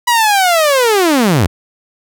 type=linear sweep; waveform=sawtooth; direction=down; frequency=982 to 72.9 Hz; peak=-5 dBFS; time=0.07-1.47 s; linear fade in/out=10 ms; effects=none